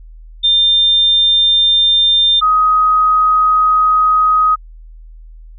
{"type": "tone pair in turn", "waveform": "sine", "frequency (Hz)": [3600, 1257.1], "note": ["A7", "D#6"], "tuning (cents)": [39, 17], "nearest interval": "octave + tritone", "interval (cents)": 1822, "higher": "first", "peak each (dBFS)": -8, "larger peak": "neither", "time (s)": [[0.43, 2.41], [2.41, 4.56]], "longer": "second", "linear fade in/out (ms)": 20, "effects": ["added 40 Hz sine -33 dBFS peak until 5.58 s"]}